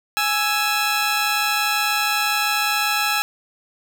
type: tone pair together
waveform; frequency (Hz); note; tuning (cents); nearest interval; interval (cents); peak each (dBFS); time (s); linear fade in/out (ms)
15% pulse; 832.8 / 1322; G#5 / E6; +5 / +5; minor sixth; 800; -15; 0.17-3.22; 0
effects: 8-bit